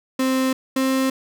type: tone pair in turn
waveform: 35% pulse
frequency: 261.6 / 264.2 Hz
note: C4 / C4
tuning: 0 / +17 cents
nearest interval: unison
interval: 17 cents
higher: second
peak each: -16 dBFS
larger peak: neither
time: 0.19-0.53 / 0.76-1.1 s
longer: neither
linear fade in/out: 5 ms
effects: none